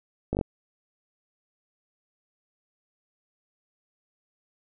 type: slowing click train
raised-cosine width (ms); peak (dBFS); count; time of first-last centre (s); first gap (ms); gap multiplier
2; -14; 5; 0.33-0.412; 19; 1.05
effects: none